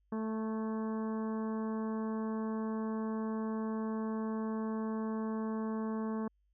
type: harmonic tone with a mistuned harmonic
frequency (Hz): 220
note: A3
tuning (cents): 0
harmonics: 1 / 2 / 3 / 4 / 5 / 6 / 7 / 8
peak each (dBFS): -34 / -41 / -49 / -48 / -47 / -59 / -57 / -61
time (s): 0.12-6.28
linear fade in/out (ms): 5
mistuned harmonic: 8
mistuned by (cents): -38
effects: added 50 Hz sine -70 dBFS peak until 6.53 s